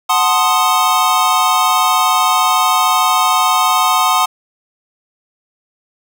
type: chord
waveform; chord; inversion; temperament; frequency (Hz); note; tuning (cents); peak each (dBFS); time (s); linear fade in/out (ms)
square; F# diminished seventh; none; equal; 740 / 880 / 1046.5 / 1244.5; F#5 / A5 / C6 / Eb6; 0 / 0 / 0 / 0; -18 / -19 / -16 / -16; 0.09-4.26; 10
effects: none